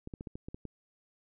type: clicks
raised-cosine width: 3 ms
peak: -28 dBFS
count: 8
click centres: 0.074 / 0.138 / 0.209 / 0.272 / 0.355 / 0.485 / 0.545 / 0.653 s
effects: none